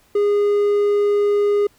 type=tone; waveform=triangle; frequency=410.3 Hz; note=G#4; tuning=21 cents flat; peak=-12 dBFS; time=0.15-1.67 s; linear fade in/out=5 ms; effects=pink hiss -56 dBFS RMS until 1.78 s